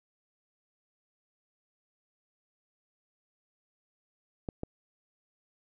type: clicks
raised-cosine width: 2 ms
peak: -21 dBFS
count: 2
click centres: 4.488 / 4.634 s
effects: none